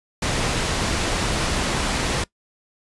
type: low-pass noise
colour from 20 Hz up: pink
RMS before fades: -23 dBFS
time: 0.22-2.24 s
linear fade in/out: 5 ms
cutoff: 8200 Hz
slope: 12 dB/octave
effects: noise-tail reverb RT60 0.1 s tail -21 dB re dry + resampled to 24000 Hz